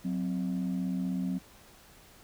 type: tone pair together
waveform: sine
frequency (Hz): 184.13 / 260.2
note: F#3 / C4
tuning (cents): -8 / -9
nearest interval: tritone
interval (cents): 599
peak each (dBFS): -29 / -32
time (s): 0.04-1.39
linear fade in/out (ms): 20
effects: tanh soft clip ceiling -25 dBFS + pink hiss -56 dBFS RMS until 2.23 s